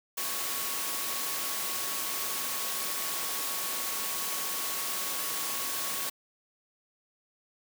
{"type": "tone in noise", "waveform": "sine", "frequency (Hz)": 1108.7, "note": "C#6", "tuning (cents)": 0, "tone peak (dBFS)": -43, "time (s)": [0.17, 6.1], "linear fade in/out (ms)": 10, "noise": "white", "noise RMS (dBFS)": -33, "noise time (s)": [0.17, 6.1], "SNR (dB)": -13, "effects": ["high-pass 200 Hz 12 dB/octave"]}